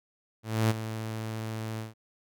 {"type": "tone with ADSR envelope", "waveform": "sawtooth", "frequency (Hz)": 110.7, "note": "A2", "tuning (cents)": 11, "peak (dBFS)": -17, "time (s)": [0.43, 1.94], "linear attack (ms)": 270, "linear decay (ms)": 25, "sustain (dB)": -12, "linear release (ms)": 150, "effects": []}